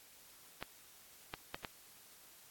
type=clicks; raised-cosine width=0.3 ms; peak=-24 dBFS; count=4; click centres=0.626 / 1.339 / 1.545 / 1.648 s; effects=white hiss -60 dBFS RMS until 2.5 s + AAC 64 kbps